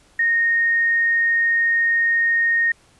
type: tone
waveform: sine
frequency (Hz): 1853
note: A#6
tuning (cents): -11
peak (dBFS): -15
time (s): 0.19-2.72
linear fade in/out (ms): 5
effects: pink hiss -55 dBFS RMS until 2.99 s + resampled to 24000 Hz